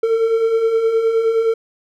triangle beating tone pair, 443.5 / 453.1 Hz, A4 / A#4, +14 / -49 cents, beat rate 9.6 Hz, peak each -21 / -12 dBFS, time 0.03-1.54 s, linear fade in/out 5 ms, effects none

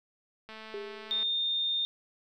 click train, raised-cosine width 0.3 ms, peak -30 dBFS, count 163, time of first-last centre 0.49-1.23 s, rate 219 Hz
sine tone with exponential decay, 406.8 Hz, G#4, 36 cents flat, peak -34 dBFS, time 0.74-1.57 s, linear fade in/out 1 ms, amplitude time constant 180 ms
sine tone, 3639 Hz, A#7, 42 cents flat, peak -27 dBFS, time 1.11-1.85 s, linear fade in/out 0 ms
effects none

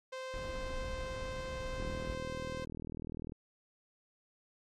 sawtooth tone, 520 Hz, C5, 11 cents flat, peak -36 dBFS, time 0.12-2.65 s, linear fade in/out 10 ms
brown noise, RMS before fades -42 dBFS, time 0.34-2.14 s, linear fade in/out 0 ms
click train, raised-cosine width 3 ms, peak -29 dBFS, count 62, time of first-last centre 1.8-3.321 s, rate 40.1 Hz
effects low-pass 6000 Hz 12 dB/octave + MP3 64 kbps

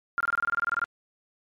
sine tone bursts, 1396.9 Hz, F6, in tune, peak -22 dBFS, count 14, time 0.18-0.841 s, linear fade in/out 0 ms, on 24 ms, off 25 ms, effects MP3 96 kbps

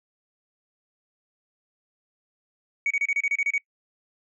sine tone bursts, 2246 Hz, C#7, 22 cents sharp, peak -19 dBFS, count 10, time 2.86-3.58 s, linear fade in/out 2 ms, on 45 ms, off 30 ms, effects noise-tail reverb RT60 0.1 s tail -24 dB re dry + tanh soft clip ceiling -18 dBFS

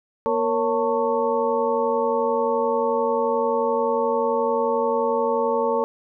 sine tone cluster, 240.1 / 462.6 / 554 / 893 / 1107 Hz, B3 / A#4 / C#5 / A5 / C#6, -49 / -13 / -1 / +25 / -3 cents, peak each -30 / -22 / -25 / -25 / -29 dBFS, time 0.26-5.84 s, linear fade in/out 0 ms, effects none

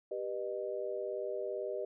sine chord, G augmented, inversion none, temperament just, 392 / 490 / 612.5 Hz, G4 / B4 / D#5, 0 / -14 / -27 cents, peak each -39 / -40 / -39 dBFS, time 0.11-1.85 s, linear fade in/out 5 ms, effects none

